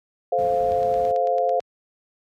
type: chord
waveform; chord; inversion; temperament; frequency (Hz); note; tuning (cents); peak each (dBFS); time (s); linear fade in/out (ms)
sine; F major; first; just; 436.5 / 523.8 / 698.5; A4 / C5 / F5; -14 / +2 / 0; -27 / -22 / -21; 0.32-1.6; 5
type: noise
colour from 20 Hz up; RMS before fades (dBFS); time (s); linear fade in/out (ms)
brown; -35; 0.38-1.12; 10
type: click train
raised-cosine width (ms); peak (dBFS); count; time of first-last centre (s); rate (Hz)
0.2; -25; 9; 0.72-1.604; 9.05
effects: high-pass 80 Hz 12 dB/octave